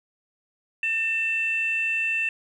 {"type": "tone pair together", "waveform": "sine", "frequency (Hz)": [1800, 2672], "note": ["A6", "E7"], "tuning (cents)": [39, 23], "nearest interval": "perfect fifth", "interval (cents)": 684, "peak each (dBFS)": [-30, -22], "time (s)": [0.83, 2.29], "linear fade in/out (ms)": 2, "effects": ["tanh soft clip ceiling -16 dBFS", "10-bit"]}